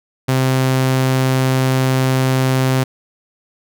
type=tone; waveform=sawtooth; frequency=130.8 Hz; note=C3; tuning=in tune; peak=-9 dBFS; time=0.28-2.84 s; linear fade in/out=10 ms; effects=none